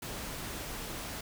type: noise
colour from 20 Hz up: pink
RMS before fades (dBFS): -40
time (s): 0.02-1.21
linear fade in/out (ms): 5
effects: none